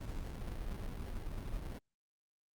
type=noise with sample-and-hold; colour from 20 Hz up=brown; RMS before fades=-41 dBFS; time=0-1.79 s; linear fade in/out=10 ms; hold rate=1225 Hz; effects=Opus 48 kbps